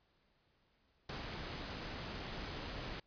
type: noise with ADSR envelope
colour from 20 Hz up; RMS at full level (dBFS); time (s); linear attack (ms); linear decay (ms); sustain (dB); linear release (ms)
pink; -40; 1.09-3; 5; 9; -4; 5
effects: pink hiss -75 dBFS RMS until 3.06 s + resampled to 11025 Hz